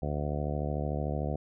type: harmonic tone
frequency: 73.42 Hz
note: D2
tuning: in tune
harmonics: 1 / 2 / 3 / 4 / 5 / 6 / 7 / 8 / 9 / 10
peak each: -34 / -34 / -39 / -42 / -42 / -43 / -40 / -43 / -41 / -43 dBFS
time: 0.02-1.36 s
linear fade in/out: 5 ms
effects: none